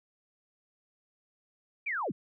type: linear sweep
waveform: sine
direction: down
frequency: 2459 to 98 Hz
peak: -30 dBFS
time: 1.86-2.12 s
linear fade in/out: 10 ms
effects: none